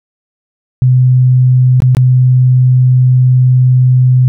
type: tone with dropouts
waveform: sine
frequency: 127.2 Hz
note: C3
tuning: 48 cents flat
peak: -4 dBFS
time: 0.82-4.28 s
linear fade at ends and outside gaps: 0 ms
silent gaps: 1.803-1.821 / 1.949-1.969 s
effects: none